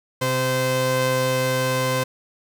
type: tone pair together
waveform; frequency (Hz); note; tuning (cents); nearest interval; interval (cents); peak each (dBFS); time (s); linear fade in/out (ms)
sawtooth; 129.4 / 517; C3 / C5; -19 / -21; 2 octaves; 2398; -20 / -17; 0.21-2.04; 10
effects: none